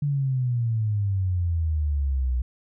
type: exponential sweep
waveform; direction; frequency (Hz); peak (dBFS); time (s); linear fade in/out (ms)
sine; down; 146.83 to 60.6; -21; 0.02-2.42; 5
effects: none